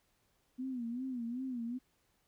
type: tone with vibrato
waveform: sine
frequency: 246.9 Hz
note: B3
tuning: in tune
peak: -36 dBFS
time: 0.58-1.79 s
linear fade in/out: 20 ms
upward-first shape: sine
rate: 2.6 Hz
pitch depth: 120 cents each way
effects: pink hiss -75 dBFS RMS until 2.27 s